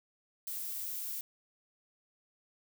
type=noise; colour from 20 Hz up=violet; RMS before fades=-39 dBFS; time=0.47-1.21 s; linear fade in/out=2 ms; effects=none